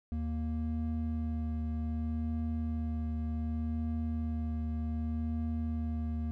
triangle tone pair together, 77.92 / 233.1 Hz, D#2 / A#3, +3 / 0 cents, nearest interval octave + perfect fifth, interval 1897 cents, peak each -31 / -34 dBFS, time 0.12-6.31 s, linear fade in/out 0 ms, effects none

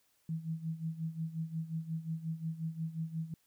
sine tone with tremolo, 161.8 Hz, E3, 32 cents flat, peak -32 dBFS, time 0.29-3.34 s, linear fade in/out 2 ms, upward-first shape sine, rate 5.6 Hz, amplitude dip 80%, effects white hiss -73 dBFS RMS until 3.46 s

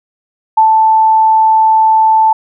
sine tone with ADSR envelope, 880 Hz, A5, in tune, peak -3 dBFS, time 0.57-2.33 s, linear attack 8 ms, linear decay 98 ms, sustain -2 dB, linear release 5 ms, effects none

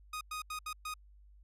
sawtooth tone bursts at uneven times, 1244.5 Hz, D#6, in tune, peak -34 dBFS, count 5, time 0.13-0.21 / 0.31-0.42 / 0.5-0.59 / 0.66-0.73 / 0.85-0.94 s, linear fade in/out 5 ms, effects added 50 Hz sine -56 dBFS peak until 1.43 s + resampled to 32000 Hz

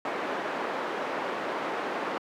pink band-pass noise, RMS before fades -32 dBFS, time 0.05-2.18 s, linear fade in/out 2 ms, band 350 to 1600 Hz, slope 12 dB/octave, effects high-pass 200 Hz 12 dB/octave

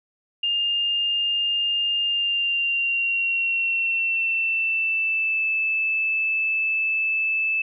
sine tone with pitch glide, 2814 to 2626 Hz, F7 to E7, +12 to -7 cents, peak -20 dBFS, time 0.43-7.62 s, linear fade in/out 5 ms, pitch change -119 cents, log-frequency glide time 2.02-5.46 s, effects none

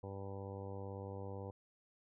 harmonic tone, 98 Hz, G2, in tune, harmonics 1 / 2 / 3 / 4 / 5 / 6 / 7 / 8 / 9 / 10, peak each -46 / -53 / -55 / -53 / -49 / -56 / -64 / -57 / -58 / -60 dBFS, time 0.03-1.51 s, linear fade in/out 5 ms, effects none

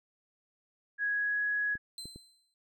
sine tone with pitch glide, 1661.2 to 1673.7 Hz, G#6 to G#6, 0 to +13 cents, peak -28 dBFS, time 0.98-1.78 s, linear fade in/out 50 ms, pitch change +13 cents, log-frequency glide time 1.09-1.43 s
clicks, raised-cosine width 3 ms, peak -34 dBFS, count 3, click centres 1.754 / 2.056 / 2.16 s
35% pulse tone with exponential decay, 4084 Hz, C8, 43 cents flat, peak -37 dBFS, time 1.98-2.54 s, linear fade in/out 1 ms, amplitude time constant 120 ms
effects none

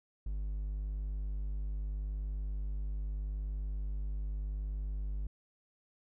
triangle tone, 50.4 Hz, G1, 49 cents sharp, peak -32 dBFS, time 0.26-5.27 s, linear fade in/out 5 ms, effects none

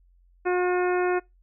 harmonic tone, 360 Hz, F#4, 47 cents flat, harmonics 1 / 2 / 3 / 4 / 5 / 6 / 7, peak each -22 / -29 / -34 / -32 / -37 / -41 / -39 dBFS, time 0.45-1.2 s, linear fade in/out 20 ms, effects noise-tail reverb RT60 0.2 s tail -25 dB re dry + added 44 Hz sine -56 dBFS peak until 1.42 s

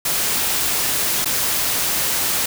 white noise with dropouts, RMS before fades -20 dBFS, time 0.05-2.46 s, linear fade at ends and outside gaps 5 ms, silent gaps 1.247-1.256 s, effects none

